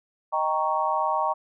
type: chord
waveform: sine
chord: Eb dominant seventh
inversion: none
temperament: equal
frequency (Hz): 622.3 / 784 / 932.3 / 1108.7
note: Eb5 / G5 / Bb5 / Db6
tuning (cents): 0 / 0 / 0 / 0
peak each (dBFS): -29 / -28 / -26 / -27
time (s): 0.32-1.34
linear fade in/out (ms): 20
effects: none